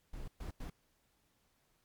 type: noise bursts at uneven times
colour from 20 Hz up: brown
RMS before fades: -43 dBFS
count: 3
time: 0.13-0.28 / 0.4-0.51 / 0.6-0.7 s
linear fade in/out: 5 ms
effects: pink hiss -75 dBFS RMS until 1.84 s + MP3 96 kbps